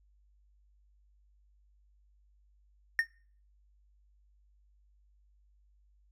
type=tone with exponential decay; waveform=triangle; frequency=1831 Hz; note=A#6; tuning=32 cents flat; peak=-18 dBFS; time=2.99-3.07 s; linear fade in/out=1 ms; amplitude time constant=17 ms; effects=noise-tail reverb RT60 0.5 s tail -25 dB re dry + added 50 Hz sine -63 dBFS peak until 6.11 s